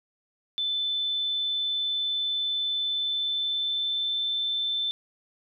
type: tone with pitch glide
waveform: sine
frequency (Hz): 3520 to 3540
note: A7 to A7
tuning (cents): 0 to +10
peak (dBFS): -25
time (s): 0.58-4.91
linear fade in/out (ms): 0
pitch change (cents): +10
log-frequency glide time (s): 2.84-4.19
effects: none